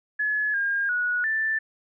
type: tone with pitch steps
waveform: sine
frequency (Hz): 1704 / 1615 / 1461 / 1767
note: G#6 / G#6 / F#6 / A6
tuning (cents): +44 / -49 / -22 / +7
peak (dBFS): -22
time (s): 0.19-1.59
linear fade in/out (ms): 10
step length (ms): 350
effects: none